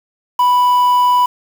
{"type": "tone with quantisation", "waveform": "triangle", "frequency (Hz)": 987.8, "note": "B5", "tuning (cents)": 0, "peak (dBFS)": -7, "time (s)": [0.39, 1.26], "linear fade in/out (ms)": 5, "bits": 5, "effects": []}